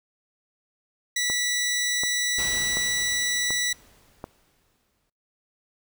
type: tone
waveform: 15% pulse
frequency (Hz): 1960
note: B6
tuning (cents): -14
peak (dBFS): -17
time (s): 1.16-3.73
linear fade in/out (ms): 5
type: click train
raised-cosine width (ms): 1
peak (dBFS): -19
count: 5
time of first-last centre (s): 1.3-4.241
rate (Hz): 1.36
type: noise with exponential decay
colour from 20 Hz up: pink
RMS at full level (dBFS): -34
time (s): 2.38-5.1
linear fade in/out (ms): 5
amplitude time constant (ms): 590
effects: noise-tail reverb RT60 0.5 s tail -26 dB re dry